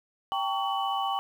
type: tone cluster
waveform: sine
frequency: 787 / 902 / 1127 / 2982 Hz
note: G5 / A5 / C#6 / F#7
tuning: +7 / +43 / +28 / +13 cents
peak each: -29 / -35 / -31 / -36 dBFS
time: 0.32-1.19 s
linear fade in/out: 0 ms
effects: 9-bit